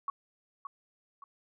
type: tone with echo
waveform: sine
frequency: 1119 Hz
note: C#6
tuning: 16 cents sharp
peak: -30 dBFS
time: 0.08-0.1 s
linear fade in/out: 2 ms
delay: 570 ms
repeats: 2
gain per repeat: -8 dB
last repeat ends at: 1.24 s
effects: none